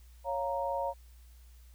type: chord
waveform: sine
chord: Bb minor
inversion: first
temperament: equal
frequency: 554.4 / 698.5 / 932.3 Hz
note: Db5 / F5 / Bb5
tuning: 0 / 0 / 0 cents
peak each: -34 / -37 / -34 dBFS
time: 0.24-0.94 s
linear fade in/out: 50 ms
effects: added 60 Hz sine -52 dBFS peak until 1.74 s + white hiss -66 dBFS RMS until 1.74 s